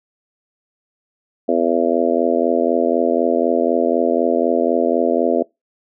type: harmonic tone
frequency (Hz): 84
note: E2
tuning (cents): +33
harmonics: 3 / 4 / 5 / 6 / 7 / 8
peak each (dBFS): -21 / -21 / -21 / -21 / -21 / -21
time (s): 1.48-5.43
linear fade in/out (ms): 10
effects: noise-tail reverb RT60 0.2 s tail -24 dB re dry